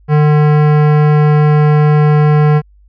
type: tone with hard clipping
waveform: sine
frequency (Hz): 150.2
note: D3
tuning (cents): +39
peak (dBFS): -8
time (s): 0.08-2.62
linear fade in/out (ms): 50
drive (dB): 18
effects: added 50 Hz sine -42 dBFS peak until 2.88 s + resampled to 11025 Hz